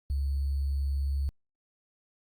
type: tone with sample-and-hold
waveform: sine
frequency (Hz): 69.3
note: C#2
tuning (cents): 0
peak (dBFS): -26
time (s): 0.1-1.29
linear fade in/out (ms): 0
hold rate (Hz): 4410
effects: Opus 48 kbps